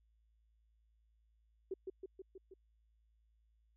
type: tone with echo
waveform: sine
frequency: 380 Hz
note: F#4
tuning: 46 cents sharp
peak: -37 dBFS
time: 1.71-1.74 s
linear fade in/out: 5 ms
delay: 160 ms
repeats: 5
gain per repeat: -3 dB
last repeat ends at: 2.54 s
effects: added 55 Hz sine -70 dBFS peak until 3.76 s